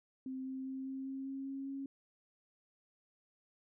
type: tone with pitch steps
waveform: sine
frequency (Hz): 261.6 / 263.3 / 264.9 / 266.6 / 268.3 / 270 / 271.8 / 273.5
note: C4 / C4 / C4 / C4 / C4 / C#4 / C#4 / C#4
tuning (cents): 0 / +11 / +22 / +33 / +44 / -45 / -34 / -23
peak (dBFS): -39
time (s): 0.26-1.86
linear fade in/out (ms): 2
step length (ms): 200
effects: none